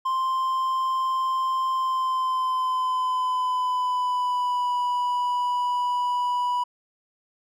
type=tone with pitch glide; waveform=triangle; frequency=1046.5 to 982.1 Hz; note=C6 to B5; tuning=0 to -10 cents; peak=-20 dBFS; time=0.05-6.64 s; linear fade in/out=10 ms; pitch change=-110 cents; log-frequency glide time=1.72-4.75 s; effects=none